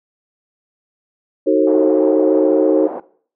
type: chord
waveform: sine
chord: D# diminished seventh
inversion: none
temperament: just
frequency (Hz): 311.1 / 373.4 / 448 / 537.6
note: D#4 / F#4 / A4 / C5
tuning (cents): 0 / +16 / +31 / +47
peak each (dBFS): -16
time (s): 1.46-2.88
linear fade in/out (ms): 20
type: band-pass noise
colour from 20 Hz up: white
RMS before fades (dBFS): -28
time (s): 1.67-3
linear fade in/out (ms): 2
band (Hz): 300 to 740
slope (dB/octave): 24
effects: noise-tail reverb RT60 0.5 s tail -19 dB re dry